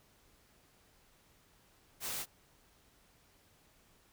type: noise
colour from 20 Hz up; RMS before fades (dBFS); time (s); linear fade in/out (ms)
white; -39; 2-2.26; 50
effects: pink hiss -67 dBFS RMS until 4.12 s